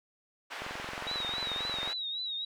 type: band-pass noise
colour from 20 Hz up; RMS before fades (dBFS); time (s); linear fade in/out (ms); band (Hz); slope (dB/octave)
white; -41; 0.5-1.94; 20; 620 to 2200; 12
type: click train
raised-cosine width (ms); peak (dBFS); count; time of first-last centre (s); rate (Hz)
1; -26; 29; 0.62-1.876; 22.3
type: tone with vibrato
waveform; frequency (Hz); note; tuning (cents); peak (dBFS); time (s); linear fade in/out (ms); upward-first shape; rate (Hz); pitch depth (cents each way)
sine; 3830; A#7; +46; -33; 1.07-2.45; 5; triangle; 3.7; 89
effects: none